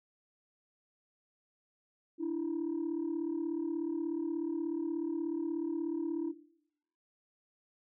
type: tone pair together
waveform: sine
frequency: 296.9 / 333.5 Hz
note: D4 / E4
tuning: +19 / +20 cents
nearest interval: major second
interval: 201 cents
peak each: -35 / -32 dBFS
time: 2.18-6.34 s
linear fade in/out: 50 ms
effects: noise-tail reverb RT60 0.8 s tail -21 dB re dry + tanh soft clip ceiling -28 dBFS